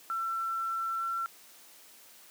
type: tone with pitch glide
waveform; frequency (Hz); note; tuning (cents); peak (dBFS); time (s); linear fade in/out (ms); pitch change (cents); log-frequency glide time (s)
sine; 1345 to 1353.6; E6 to E6; +34 to +45; -30; 0.1-1.26; 0; +11; 0.99-1.07
effects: white hiss -55 dBFS RMS until 2.3 s + high-pass 200 Hz 12 dB/octave